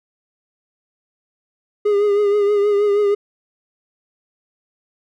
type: tone with vibrato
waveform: triangle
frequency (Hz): 410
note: G#4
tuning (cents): -22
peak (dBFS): -11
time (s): 1.85-3.15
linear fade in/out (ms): 10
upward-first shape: triangle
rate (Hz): 6.3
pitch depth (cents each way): 47
effects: none